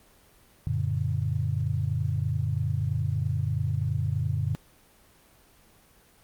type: chord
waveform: sine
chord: Gb augmented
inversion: none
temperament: just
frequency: 92.5 / 115.62 / 144.53 Hz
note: Gb2 / Bb2 / D3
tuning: 0 / -14 / -27 cents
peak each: -29 dBFS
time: 0.67-4.55 s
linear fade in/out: 0 ms
effects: pink hiss -58 dBFS RMS until 6.23 s + Opus 24 kbps